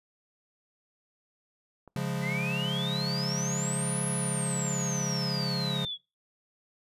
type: click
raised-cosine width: 1 ms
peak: -35 dBFS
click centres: 1.877 s
type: chord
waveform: square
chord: Db major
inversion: none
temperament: equal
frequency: 138.59 / 174.61 / 207.7 Hz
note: Db3 / F3 / Ab3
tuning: 0 / 0 / 0 cents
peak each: -33 / -34 / -38 dBFS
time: 1.96-5.85 s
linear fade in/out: 2 ms
type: exponential two-way sweep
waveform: sine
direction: up then down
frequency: 1975.5 to 10790 to 3321 Hz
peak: -32 dBFS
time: 2.21-5.98 s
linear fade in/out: 50 ms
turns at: 4.05 s
effects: noise-tail reverb RT60 0.3 s tail -26 dB re dry + resampled to 32000 Hz